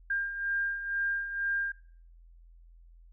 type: beating tone pair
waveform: sine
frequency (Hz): 1600 / 1602.1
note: G6 / G6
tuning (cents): +35 / +37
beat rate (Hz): 2.1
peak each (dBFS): -37 / -30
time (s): 0.1-1.72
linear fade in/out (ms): 5
effects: noise-tail reverb RT60 0.5 s tail -18 dB re dry + added 42 Hz sine -52 dBFS peak until 3.12 s